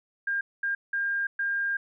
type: tone bursts at uneven times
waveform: sine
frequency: 1606 Hz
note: G6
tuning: 41 cents sharp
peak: -25 dBFS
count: 4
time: 0.27-0.41 / 0.63-0.75 / 0.93-1.27 / 1.39-1.77 s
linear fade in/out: 5 ms
effects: none